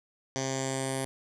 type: tone with low-pass filter sweep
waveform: 10% pulse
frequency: 133.3 Hz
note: C3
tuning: 33 cents sharp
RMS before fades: -32 dBFS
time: 0.36-1.05 s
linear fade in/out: 0 ms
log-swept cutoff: 6100 to 10000 Hz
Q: 5.3
effects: none